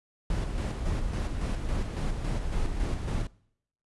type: noise with tremolo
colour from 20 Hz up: brown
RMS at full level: -28 dBFS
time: 0.3-3.27 s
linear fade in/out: 2 ms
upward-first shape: square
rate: 3.6 Hz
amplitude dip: 40%
effects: noise-tail reverb RT60 0.7 s tail -23 dB re dry + resampled to 24000 Hz